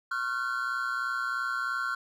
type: tone cluster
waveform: triangle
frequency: 1089 / 1383 / 1506 Hz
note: C#6 / F6 / F#6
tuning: -31 / -17 / +30 cents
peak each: -35 / -29 / -32 dBFS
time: 0.11-1.95 s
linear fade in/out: 5 ms
effects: none